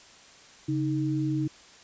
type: tone pair together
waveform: sine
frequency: 138.59 / 311.1 Hz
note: C#3 / D#4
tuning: 0 / 0 cents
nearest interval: octave + major second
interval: 1400 cents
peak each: -28 / -27 dBFS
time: 0.68-1.48 s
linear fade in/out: 10 ms
effects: white hiss -52 dBFS RMS until 1.83 s + resampled to 16000 Hz